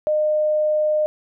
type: tone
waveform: sine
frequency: 610 Hz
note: D#5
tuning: 34 cents flat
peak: -16 dBFS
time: 0.07-1.06 s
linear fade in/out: 0 ms
effects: none